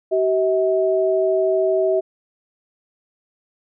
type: tone pair together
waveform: sine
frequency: 381.7 / 642 Hz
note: G4 / E5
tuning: -46 / -46 cents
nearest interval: major sixth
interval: 900 cents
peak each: -18 dBFS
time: 0.11-2.01 s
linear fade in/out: 20 ms
effects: none